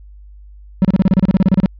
triangle tone bursts, 190 Hz, F#3, 46 cents sharp, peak -5 dBFS, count 15, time 0.82-1.659 s, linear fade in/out 0 ms, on 27 ms, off 31 ms, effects added 50 Hz sine -36 dBFS peak until 1.79 s + resampled to 11025 Hz

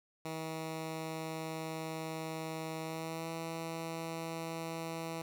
10% pulse tone with pitch glide, 160 to 164.12 Hz, D#3 to E3, +49 to -7 cents, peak -30 dBFS, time 0.25-5.22 s, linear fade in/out 2 ms, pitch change +44 cents, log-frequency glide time 2.82-3.3 s, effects none

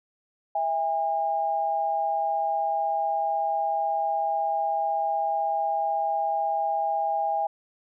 sine tone pair together, 654.9 / 811 Hz, E5 / G#5, -11 / -41 cents, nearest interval major third, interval 370 cents, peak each -29 / -24 dBFS, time 0.55-7.47 s, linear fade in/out 5 ms, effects none

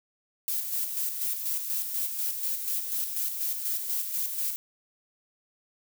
violet noise with tremolo, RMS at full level -29 dBFS, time 0.48-4.56 s, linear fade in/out 0 ms, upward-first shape square, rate 4.1 Hz, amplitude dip 45%, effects none

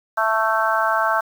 harmonic tone, 221.1 Hz, A3, 9 cents sharp, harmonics 3 / 4 / 5 / 6 / 7, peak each -23 / -23 / -23 / -23 / -23 dBFS, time 0.17-1.21 s, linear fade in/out 10 ms, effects 7-bit

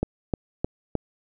click train, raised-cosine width 2 ms, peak -10 dBFS, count 4, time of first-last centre 0.03-0.953 s, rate 3.25 Hz, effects none

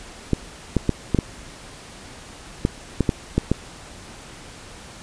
clicks, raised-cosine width 3 ms, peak -4 dBFS, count 10, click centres 0.333 / 0.767 / 0.893 / 1.147 / 1.188 / 2.651 / 3.007 / 3.092 / 3.38 / 3.516 s, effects pink hiss -41 dBFS RMS until 5.02 s + resampled to 22050 Hz

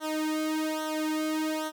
sawtooth tone with flanger, 311.1 Hz, D#4, in tune, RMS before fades -30 dBFS, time 0-1.72 s, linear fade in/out 50 ms, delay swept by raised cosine 0.41 to 2.11 ms, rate 1.2 Hz, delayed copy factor -1, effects none

